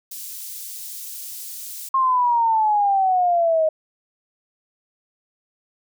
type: high-pass noise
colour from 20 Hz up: white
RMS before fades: -34 dBFS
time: 0.11-1.89 s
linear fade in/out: 5 ms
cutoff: 5500 Hz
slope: 12 dB/octave
type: exponential sweep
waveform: sine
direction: down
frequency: 1073 to 623 Hz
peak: -15 dBFS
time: 1.94-3.69 s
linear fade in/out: 5 ms
effects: none